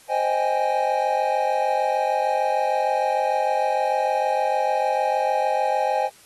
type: chord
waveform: triangle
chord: Ab major seventh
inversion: first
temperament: equal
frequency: 523.3 / 622.3 / 784 / 830.6 Hz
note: C5 / Eb5 / G5 / Ab5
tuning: 0 / 0 / 0 / 0 cents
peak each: -24 / -24 / -24 / -21 dBFS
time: 0.08-6.1 s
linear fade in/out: 50 ms
effects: white hiss -51 dBFS RMS until 6.25 s + AAC 32 kbps